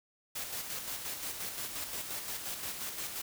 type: noise with tremolo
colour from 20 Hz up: white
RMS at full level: -38 dBFS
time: 0.35-3.22 s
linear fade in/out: 10 ms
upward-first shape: square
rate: 5.7 Hz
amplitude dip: 40%
effects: none